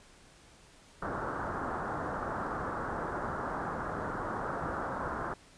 white low-pass noise, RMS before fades -36 dBFS, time 1.02-5.34 s, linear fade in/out 5 ms, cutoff 1500 Hz, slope 48 dB/octave, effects pink hiss -58 dBFS RMS until 5.57 s + resampled to 22050 Hz

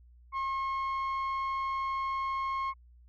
sine tone pair together, 1074.8 / 2177 Hz, C6 / C#7, +46 / -32 cents, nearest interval octave, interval 1222 cents, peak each -28 / -39 dBFS, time 0.32-2.74 s, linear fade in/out 50 ms, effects tanh soft clip ceiling -28 dBFS + added 60 Hz sine -54 dBFS peak until 3.08 s

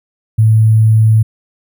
sine tone with sample-and-hold, 110 Hz, A2, in tune, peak -5 dBFS, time 0.38-1.23 s, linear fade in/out 10 ms, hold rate 11025 Hz, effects none

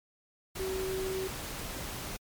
sine tone in noise, 378.8 Hz, F#4, 41 cents sharp, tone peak -32 dBFS, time 0.59-1.28 s, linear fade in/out 10 ms, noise pink, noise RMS -39 dBFS, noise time 0.55-2.17 s, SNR +4 dB, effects MP3 96 kbps

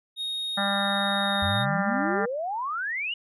triangle tone with pitch glide, 3729 to 3708 Hz, A#7 to A#7, 0 to -10 cents, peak -27 dBFS, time 0.16-1.66 s, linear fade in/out 50 ms, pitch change -10 cents, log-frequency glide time 1.22-1.43 s
harmonic tone, 199 Hz, G3, 26 cents sharp, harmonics 1 / 3 / 4 / 5 / 6 / 7 / 8 / 9 / 10, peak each -30 / -32 / -30 / -40 / -34 / -32 / -36 / -33 / -44 dBFS, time 0.57-2.26 s, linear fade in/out 10 ms
sine exponential sweep, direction up, 82.41 to 2961 Hz, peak -27 dBFS, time 1.42-3.14 s, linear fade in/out 5 ms
effects none

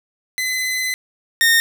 sawtooth tone pair in turn, 2027 / 1838.2 Hz, B6 / A#6, +45 / -25 cents, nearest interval major second, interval 170 cents, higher first, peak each -16 / -8 dBFS, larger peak second, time 0.38-0.94 / 1.41-1.6 s, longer first, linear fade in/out 0 ms, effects none

